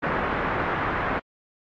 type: low-pass noise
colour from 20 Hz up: white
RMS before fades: -26 dBFS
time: 0.02-1.2 s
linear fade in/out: 20 ms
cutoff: 1700 Hz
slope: 24 dB/octave
effects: AAC 48 kbps